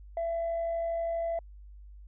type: tone with amplitude modulation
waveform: sine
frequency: 670 Hz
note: E5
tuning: 28 cents sharp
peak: -26 dBFS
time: 0.17-1.39 s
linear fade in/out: 2 ms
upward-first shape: sine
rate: 52.4 Hz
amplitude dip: 25%
effects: tanh soft clip ceiling -26 dBFS + added 50 Hz sine -46 dBFS peak until 2.07 s